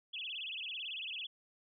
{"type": "tone with vibrato", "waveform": "sine", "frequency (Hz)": 2960, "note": "F#7", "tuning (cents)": 0, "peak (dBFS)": -39, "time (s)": [0.13, 1.27], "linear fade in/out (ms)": 10, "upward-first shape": "sine", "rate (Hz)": 18, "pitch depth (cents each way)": 270, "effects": []}